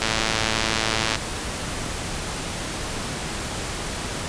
click train, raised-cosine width 0.2 ms, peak -4 dBFS, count 127, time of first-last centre 0.02-1.155 s, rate 111 Hz, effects pink hiss -29 dBFS RMS until 4.28 s + resampled to 22050 Hz

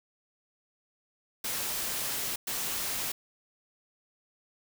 white noise bursts at uneven times, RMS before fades -33 dBFS, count 2, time 1.44-2.36 / 2.47-3.12 s, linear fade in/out 5 ms, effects none

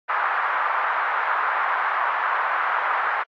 pink band-pass noise, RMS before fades -23 dBFS, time 0.08-3.24 s, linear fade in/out 20 ms, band 920 to 1600 Hz, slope 24 dB/octave, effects AAC 48 kbps

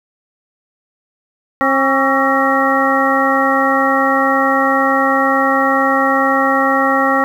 harmonic tone with a mistuned harmonic, 268.9 Hz, C4, 47 cents sharp, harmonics 1 / 2 / 3 / 4 / 5 / 7, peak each -18 / -18 / -18 / -18 / -18 / -18 dBFS, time 1.61-7.24 s, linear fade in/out 0 ms, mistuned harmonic 4, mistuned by +76 cents, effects 7-bit

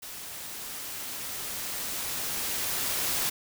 white noise with level ramp, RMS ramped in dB -41 to -28 dBFS, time 0.02-3.3 s, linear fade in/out 10 ms, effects none

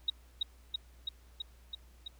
sine tone with echo, 3802 Hz, A#7, 33 cents sharp, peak -26 dBFS, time 0.08-0.1 s, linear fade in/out 5 ms, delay 330 ms, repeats 6, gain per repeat -2 dB, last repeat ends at 2.08 s, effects added 60 Hz sine -56 dBFS peak until 2.19 s + pink hiss -66 dBFS RMS until 2.19 s

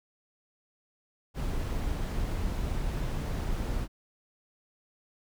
brown noise, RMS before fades -31 dBFS, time 1.34-3.88 s, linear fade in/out 50 ms, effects none

